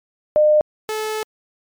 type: tone pair in turn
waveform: sine / sawtooth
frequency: 606 / 432.9 Hz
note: D#5 / A4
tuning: -46 / -28 cents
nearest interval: tritone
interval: 582 cents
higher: first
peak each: -10 / -18 dBFS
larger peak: first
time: 0.36-0.61 / 0.89-1.23 s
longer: second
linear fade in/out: 0 ms
effects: MP3 96 kbps